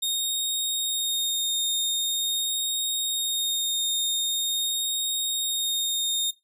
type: tone with vibrato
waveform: sawtooth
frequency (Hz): 3701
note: A#7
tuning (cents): -13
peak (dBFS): -21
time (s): 0.02-6.31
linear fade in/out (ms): 10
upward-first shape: sine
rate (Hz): 0.44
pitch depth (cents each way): 9
effects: noise-tail reverb RT60 0.2 s tail -18 dB re dry